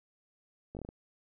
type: slowing click train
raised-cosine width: 2 ms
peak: -29 dBFS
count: 6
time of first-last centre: 0.75-0.889 s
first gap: 18 ms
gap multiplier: 1.22
effects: none